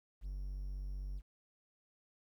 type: tone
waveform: triangle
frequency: 47.86 Hz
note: G1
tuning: 41 cents flat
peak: -37 dBFS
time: 0.21-1.22 s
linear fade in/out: 50 ms
effects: 12-bit